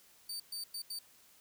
sawtooth tone bursts at uneven times, 4601 Hz, D8, 36 cents flat, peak -36 dBFS, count 4, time 0.29-0.4 / 0.52-0.64 / 0.74-0.82 / 0.9-0.99 s, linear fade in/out 5 ms, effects white hiss -63 dBFS RMS until 1.4 s

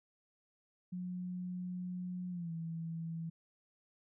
sine tone with pitch glide, 180.5 to 164.57 Hz, F#3 to E3, -43 to -3 cents, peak -38 dBFS, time 0.92-3.3 s, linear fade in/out 10 ms, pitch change -160 cents, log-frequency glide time 2.3-2.52 s, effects none

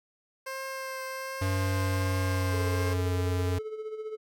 15% pulse tone with vibrato, 529 Hz, C5, 19 cents sharp, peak -28 dBFS, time 0.46-2.94 s, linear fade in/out 10 ms, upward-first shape triangle, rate 1.3 Hz, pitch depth 14 cents each way
square tone with pitch glide, 95.3 to 91.58 Hz, G2 to F#2, -48 to -17 cents, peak -27 dBFS, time 1.41-3.59 s, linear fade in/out 10 ms, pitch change -69 cents, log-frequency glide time 1.77-3.14 s
triangle tone with tremolo, 433.7 Hz, A4, 25 cents flat, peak -30 dBFS, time 2.52-4.17 s, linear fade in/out 20 ms, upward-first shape sine, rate 15 Hz, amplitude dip 60%
effects none

